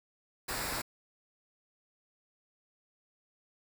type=noise with comb filter; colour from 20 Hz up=pink; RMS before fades=-36 dBFS; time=0.48-0.82 s; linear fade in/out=10 ms; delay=0.32 ms; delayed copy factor=-0.55; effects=none